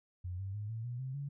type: tone with pitch steps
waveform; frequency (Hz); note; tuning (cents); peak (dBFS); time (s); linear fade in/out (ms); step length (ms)
sine; 90 / 97.02 / 104.58 / 112.74 / 121.53 / 131.01 / 141.23; F#2 / G2 / G#2 / A2 / B2 / C3 / C#3; -47 / -17 / +13 / +43 / -27 / +3 / +33; -37; 0.24-1.29; 10; 150
effects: none